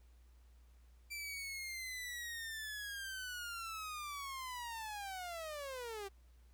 sawtooth linear sweep, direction down, 2349 to 383.2 Hz, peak -39 dBFS, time 1.1-6.09 s, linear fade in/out 20 ms, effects added 60 Hz sine -60 dBFS peak until 6.53 s + pink hiss -75 dBFS RMS until 6.53 s

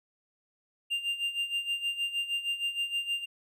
triangle tone with tremolo, 2794 Hz, F7, in tune, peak -25 dBFS, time 0.9-3.26 s, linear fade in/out 20 ms, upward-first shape sine, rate 6.4 Hz, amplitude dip 75%, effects none

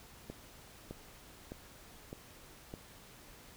click train, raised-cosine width 2 ms, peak -29 dBFS, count 5, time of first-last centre 0.3-2.739 s, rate 1.64 Hz, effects pink hiss -56 dBFS RMS until 3.56 s

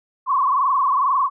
sine tone with frequency modulation, 1078 Hz, C#6, 49 cents flat, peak -15 dBFS, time 0.26-1.3 s, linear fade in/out 50 ms, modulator 22.2 Hz, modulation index 3.2, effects none

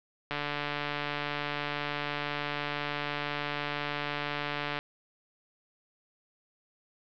click train, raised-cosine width 0.3 ms, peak -16 dBFS, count 655, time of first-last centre 0.31-4.789 s, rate 146 Hz, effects low-pass 4000 Hz 12 dB/octave

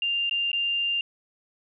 sine tone with dropouts, 2794 Hz, F7, in tune, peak -23 dBFS, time 0.02-1.01 s, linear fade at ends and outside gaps 2 ms, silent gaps 0.296-0.31 / 0.517-0.53 s, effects none

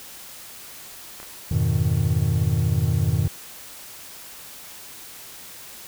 clicks, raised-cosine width 0.5 ms, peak -25 dBFS, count 2, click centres 1.201 / 1.23 s
triangle chord, F half-diminished seventh, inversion none, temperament equal, 87.31 / 103.83 / 123.47 / 155.56 Hz, F2 / Ab2 / Cb3 / Eb3, 0 / 0 / 0 / 0 cents, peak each -22 dBFS, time 1.51-3.28 s, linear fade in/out 5 ms
effects white hiss -41 dBFS RMS until 5.87 s

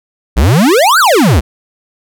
square exponential two-way sweep, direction up then down, 52.8 to 1601 to 60.3 Hz, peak -6 dBFS, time 0.36-1.41 s, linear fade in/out 20 ms, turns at 0.99 s, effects none

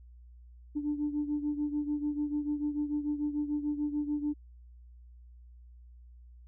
sine beating tone pair, 293.7 / 300.5 Hz, D4 / D4, 0 / +40 cents, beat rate 6.8 Hz, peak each -30 / -35 dBFS, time 0.75-4.34 s, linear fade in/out 20 ms, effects tanh soft clip ceiling -23 dBFS + added 60 Hz sine -50 dBFS peak until 6.47 s

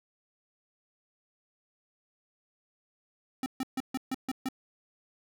square tone bursts, 261.6 Hz, C4, in tune, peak -30 dBFS, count 7, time 3.43-4.487 s, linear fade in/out 2 ms, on 31 ms, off 140 ms, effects none

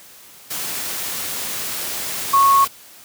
sine tone in noise, 1101 Hz, C#6, 12 cents flat, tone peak -10 dBFS, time 2.33-2.65 s, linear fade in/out 10 ms, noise white, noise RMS -26 dBFS, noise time 0.5-2.68 s, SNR +13 dB, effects white hiss -44 dBFS RMS until 3.04 s + high-pass 80 Hz 12 dB/octave

